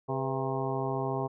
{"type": "harmonic tone with a mistuned harmonic", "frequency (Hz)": 133.7, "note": "C3", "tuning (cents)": 38, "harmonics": [1, 2, 3, 4, 5, 6, 7, 8], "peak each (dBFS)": [-34, -38, -34, -40, -37, -38, -39, -40], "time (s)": [0.08, 1.28], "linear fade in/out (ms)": 20, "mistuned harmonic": 4, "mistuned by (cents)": -110, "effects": []}